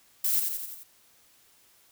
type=noise with echo; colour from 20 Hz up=violet; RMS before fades=-26 dBFS; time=0.24-0.4 s; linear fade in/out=5 ms; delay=87 ms; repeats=5; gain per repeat=-4 dB; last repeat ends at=0.835 s; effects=white hiss -61 dBFS RMS until 1.91 s